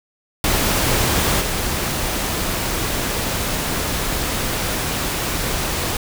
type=noise with level steps; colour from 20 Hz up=pink; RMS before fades=-18 / -22 dBFS; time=0.44-5.97 s; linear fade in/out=2 ms; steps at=1.4 s; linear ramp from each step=20 ms; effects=none